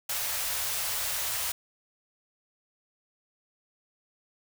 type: band-stop noise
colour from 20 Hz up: white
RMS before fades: -31 dBFS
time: 0.09-1.52 s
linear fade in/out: 5 ms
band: 130 to 520 Hz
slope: 24 dB/octave
effects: none